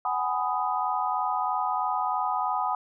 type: chord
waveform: sine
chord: G# minor seventh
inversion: third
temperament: just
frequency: 747.5 / 830.6 / 996.7 / 1245.9 Hz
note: F#5 / G#5 / B5 / D#6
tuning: +17 / 0 / +16 / +2 cents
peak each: -30 dBFS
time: 0.05-2.75 s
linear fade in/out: 2 ms
effects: none